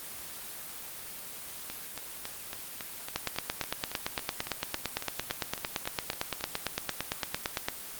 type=two click trains; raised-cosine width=0.2 ms; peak=-11 / -19 dBFS; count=41 / 18; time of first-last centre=3.16-7.685 / 1.7-6.409 s; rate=8.84 / 3.61 Hz; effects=white hiss -42 dBFS RMS until 7.99 s + Opus 24 kbps